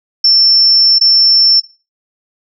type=tone with dropouts; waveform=sine; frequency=5380 Hz; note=E8; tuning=34 cents sharp; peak=-5 dBFS; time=0.24-1.6 s; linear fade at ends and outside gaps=5 ms; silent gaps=0.986-1.01 s; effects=noise-tail reverb RT60 0.3 s tail -18 dB re dry